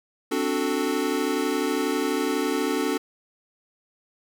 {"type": "chord", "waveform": "square", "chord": "D dominant seventh", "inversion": "third", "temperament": "equal", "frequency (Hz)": [261.6, 293.7, 370, 440], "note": ["C4", "D4", "F#4", "A4"], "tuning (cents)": [0, 0, 0, 0], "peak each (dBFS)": [-30, -28, -30, -29], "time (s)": [0.31, 2.98], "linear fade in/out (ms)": 10, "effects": []}